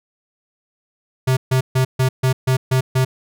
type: tone bursts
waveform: square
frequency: 130 Hz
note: C3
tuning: 11 cents flat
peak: -14 dBFS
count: 8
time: 1.27-3.05 s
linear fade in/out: 10 ms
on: 100 ms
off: 140 ms
effects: none